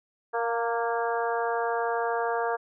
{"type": "harmonic tone with a mistuned harmonic", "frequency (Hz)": 233.1, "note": "A#3", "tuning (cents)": 0, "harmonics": [2, 3, 4, 5, 6, 7], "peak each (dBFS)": [-29, -30, -32, -35, -37, -36], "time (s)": [0.33, 2.57], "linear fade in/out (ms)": 20, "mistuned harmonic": 4, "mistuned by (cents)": -23, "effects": []}